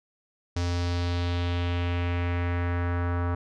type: tone with low-pass filter sweep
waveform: square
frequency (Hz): 87.4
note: F2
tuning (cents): +2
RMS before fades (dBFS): -27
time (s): 0.56-3.35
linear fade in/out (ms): 5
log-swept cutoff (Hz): 5700 to 1300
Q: 2.2
effects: none